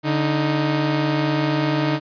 sawtooth tone pair together, 145.7 / 311.6 Hz, D3 / D#4, -13 / +3 cents, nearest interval octave + minor second, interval 1316 cents, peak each -17 dBFS, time 0.03-2 s, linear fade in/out 50 ms, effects resampled to 11025 Hz

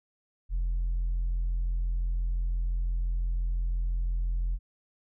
triangle tone with tanh clipping, 42.91 Hz, F1, 30 cents flat, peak -26 dBFS, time 0.49-4.59 s, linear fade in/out 50 ms, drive 6 dB, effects none

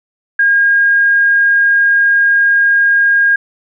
sine tone, 1623 Hz, G#6, 40 cents flat, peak -7 dBFS, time 0.39-3.36 s, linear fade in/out 5 ms, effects none

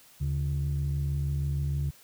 sine tone pair together, 74.61 / 141 Hz, D2 / C#3, +28 / +30 cents, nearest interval major seventh, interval 1102 cents, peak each -28 / -27 dBFS, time 0.2-1.91 s, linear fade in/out 20 ms, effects tanh soft clip ceiling -22 dBFS + white hiss -56 dBFS RMS until 2.03 s

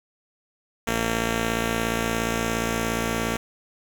5% pulse tone pair together, 57.12 / 228.5 Hz, A#1 / A#3, -35 / -34 cents, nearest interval 2 octaves, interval 2401 cents, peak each -15 dBFS, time 0.87-3.37 s, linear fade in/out 5 ms, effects none

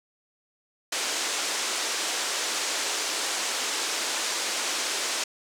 white band-pass noise, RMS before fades -29 dBFS, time 0.92-5.24 s, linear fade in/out 5 ms, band 300 to 7800 Hz, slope 24 dB/octave, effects none

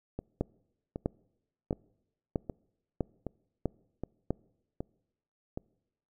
two click trains, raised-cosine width 2 ms, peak -22 / -15 dBFS, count 8 / 7, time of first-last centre 0.19-5.575 / 0.41-4.306 s, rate 1.3 / 1.54 Hz, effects noise-tail reverb RT60 0.9 s tail -26 dB re dry

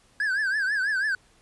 triangle tone with vibrato, 1623 Hz, G#6, 40 cents flat, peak -21 dBFS, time 0.2-1.15 s, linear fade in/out 2 ms, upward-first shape triangle, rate 6.1 Hz, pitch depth 160 cents each way, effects pink hiss -60 dBFS RMS until 1.41 s + resampled to 24000 Hz

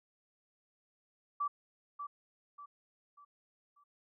sine tone with echo, 1158 Hz, D6, 25 cents flat, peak -31 dBFS, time 1.4-1.48 s, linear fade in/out 10 ms, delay 590 ms, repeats 4, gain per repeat -8 dB, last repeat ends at 3.84 s, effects none

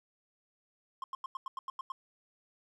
triangle tone bursts, 1062 Hz, C6, 25 cents sharp, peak -34 dBFS, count 9, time 1.02-1.92 s, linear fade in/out 2 ms, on 20 ms, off 90 ms, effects none

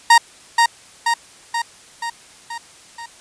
30% pulse tone with echo, 932.3 Hz, A#5, in tune, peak -4 dBFS, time 0.1-0.18 s, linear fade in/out 5 ms, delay 480 ms, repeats 6, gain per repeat -4 dB, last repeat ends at 3.06 s, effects white hiss -45 dBFS RMS until 3.2 s + resampled to 22050 Hz

